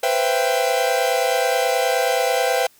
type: chord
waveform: 45% pulse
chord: C major seventh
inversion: third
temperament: equal with one note detuned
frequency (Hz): 493.9 / 523.3 / 673.5 / 784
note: B4 / C5 / E5 / G5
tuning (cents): 0 / 0 / +37 / 0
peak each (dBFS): -23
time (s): 0.03-2.67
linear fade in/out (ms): 5
effects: white hiss -54 dBFS RMS until 2.79 s